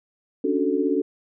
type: chord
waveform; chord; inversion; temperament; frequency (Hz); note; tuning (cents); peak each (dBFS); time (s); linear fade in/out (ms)
sine; D major seventh; third; equal; 277.2 / 293.7 / 370 / 440; C#4 / D4 / F#4 / A4; 0 / 0 / 0 / 0; -25; 0.44-1.02; 5
effects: none